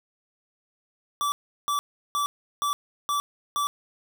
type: tone bursts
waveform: square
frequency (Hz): 1158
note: D6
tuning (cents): -25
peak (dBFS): -24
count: 6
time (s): 1.21-3.67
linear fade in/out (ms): 0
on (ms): 110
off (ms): 360
effects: none